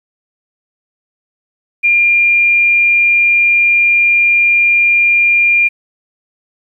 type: tone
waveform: sine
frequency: 2400 Hz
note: D7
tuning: 37 cents sharp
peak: -7 dBFS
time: 1.83-5.69 s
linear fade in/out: 20 ms
effects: 8-bit